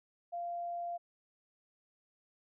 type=tone; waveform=sine; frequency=693 Hz; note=F5; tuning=14 cents flat; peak=-36 dBFS; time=0.32-0.98 s; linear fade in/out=20 ms; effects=none